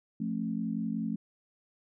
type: chord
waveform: sine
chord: F augmented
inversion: none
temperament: equal with one note detuned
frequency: 174.61 / 220 / 270.9 Hz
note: F3 / A3 / C#4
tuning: 0 / 0 / -40 cents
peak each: -36 / -32 / -37 dBFS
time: 0.2-1.16 s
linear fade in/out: 5 ms
effects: none

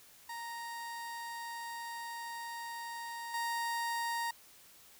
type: tone with level steps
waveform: 30% pulse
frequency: 932.3 Hz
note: A#5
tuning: in tune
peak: -38 / -31 dBFS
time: 0.29-4.31 s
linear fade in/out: 5 ms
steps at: 3.34 s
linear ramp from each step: 2 ms
effects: white hiss -59 dBFS RMS until 4.99 s

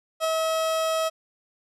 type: tone with ADSR envelope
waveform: 30% pulse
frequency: 643 Hz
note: E5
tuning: 43 cents flat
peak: -18 dBFS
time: 0.2-1.1 s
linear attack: 43 ms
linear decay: 8 ms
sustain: -2 dB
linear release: 26 ms
effects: low-pass 12000 Hz 12 dB/octave

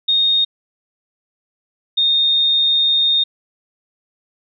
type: tone pair in turn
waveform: sine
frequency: 3700 / 3677 Hz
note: A#7 / A#7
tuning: -14 / -24 cents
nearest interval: unison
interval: 10 cents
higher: first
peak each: -12 dBFS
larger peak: neither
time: 0.08-0.45 / 1.97-3.24 s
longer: second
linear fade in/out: 10 ms
effects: none

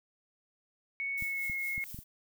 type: tone with pitch glide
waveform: sine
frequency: 2217 to 2165 Hz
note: C#7 to C#7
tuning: 0 to -41 cents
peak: -32 dBFS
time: 1-1.84 s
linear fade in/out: 0 ms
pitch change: -41 cents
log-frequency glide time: 1.15-1.54 s
type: noise with tremolo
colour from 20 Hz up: violet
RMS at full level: -44 dBFS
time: 1.17-2.04 s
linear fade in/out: 10 ms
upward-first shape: triangle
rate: 4.4 Hz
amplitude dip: 70%
type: clicks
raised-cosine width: 5 ms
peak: -32 dBFS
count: 5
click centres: 1.224 / 1.498 / 1.779 / 1.945 / 1.989 s
effects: none

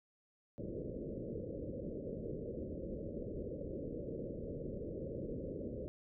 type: low-pass noise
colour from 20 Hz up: white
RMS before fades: -43 dBFS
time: 0.58-5.88 s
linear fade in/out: 0 ms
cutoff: 570 Hz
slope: 96 dB/octave
effects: none

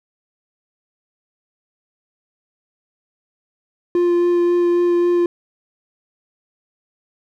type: tone with vibrato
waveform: triangle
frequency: 349.2 Hz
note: F4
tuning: in tune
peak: -11 dBFS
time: 3.95-5.26 s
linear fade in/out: 2 ms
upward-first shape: sine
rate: 3.7 Hz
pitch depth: 9 cents each way
effects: none

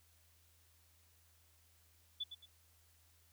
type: tone with echo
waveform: sine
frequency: 3463 Hz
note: A7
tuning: 28 cents flat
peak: -37 dBFS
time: 2.2-2.24 s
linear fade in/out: 10 ms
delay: 110 ms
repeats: 2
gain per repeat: -9 dB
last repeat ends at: 2.46 s
effects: added 82 Hz sine -70 dBFS peak until 3.32 s + white hiss -71 dBFS RMS until 3.32 s

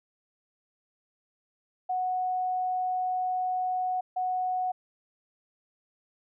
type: tone bursts at uneven times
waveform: sine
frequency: 737 Hz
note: F#5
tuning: 7 cents flat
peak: -26 dBFS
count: 2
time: 1.89-4.01 / 4.16-4.72 s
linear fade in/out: 10 ms
effects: none

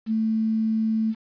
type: tone with quantisation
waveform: sine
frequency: 220.8 Hz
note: A3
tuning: 6 cents sharp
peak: -20 dBFS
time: 0.06-1.15 s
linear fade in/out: 50 ms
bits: 8
effects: resampled to 11025 Hz

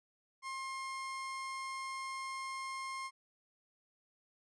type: tone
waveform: 30% pulse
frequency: 1065 Hz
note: C6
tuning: 30 cents sharp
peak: -37 dBFS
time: 0.42-3.11 s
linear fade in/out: 50 ms
effects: resampled to 22050 Hz

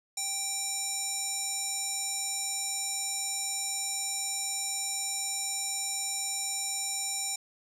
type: tone with band-pass filter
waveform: square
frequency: 784 Hz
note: G5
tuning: in tune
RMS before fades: -33 dBFS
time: 0.17-7.36 s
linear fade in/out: 5 ms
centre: 7600 Hz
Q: 3.2
effects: none

